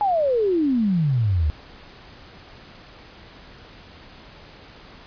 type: exponential sweep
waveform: sine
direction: down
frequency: 852 to 71.3 Hz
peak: -17 dBFS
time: 0.01-1.5 s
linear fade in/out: 0 ms
effects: pink hiss -45 dBFS RMS until 5.06 s + resampled to 11025 Hz